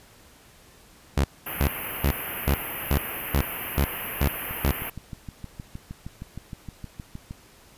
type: tone bursts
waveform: sawtooth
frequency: 69.8 Hz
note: C#2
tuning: 13 cents sharp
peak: -15 dBFS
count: 9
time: 1.17-4.716 s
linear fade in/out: 5 ms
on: 74 ms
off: 360 ms
type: band-stop noise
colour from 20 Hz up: white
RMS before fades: -30 dBFS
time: 1.46-4.9 s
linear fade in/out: 5 ms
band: 3000 to 11000 Hz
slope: 96 dB/octave
type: click train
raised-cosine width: 5 ms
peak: -23 dBFS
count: 19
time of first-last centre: 4.51-7.309 s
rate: 6.43 Hz
effects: pink hiss -53 dBFS RMS until 7.77 s + resampled to 32000 Hz